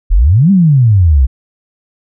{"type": "exponential two-way sweep", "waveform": "sine", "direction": "up then down", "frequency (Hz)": [36.71, 203.6, 60.6], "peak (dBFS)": -4, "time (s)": [0.1, 1.27], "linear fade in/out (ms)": 20, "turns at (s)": 0.51, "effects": []}